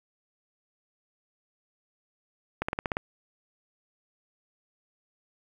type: clicks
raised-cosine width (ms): 0.5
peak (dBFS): -13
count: 7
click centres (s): 2.62 / 2.685 / 2.731 / 2.789 / 2.858 / 2.918 / 2.969
effects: 8-bit